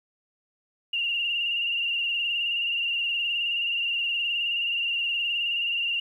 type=tone with vibrato; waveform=sine; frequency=2800 Hz; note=F7; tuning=4 cents sharp; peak=-24 dBFS; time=0.93-6 s; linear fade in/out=5 ms; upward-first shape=sine; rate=19 Hz; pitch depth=44 cents each way; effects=10-bit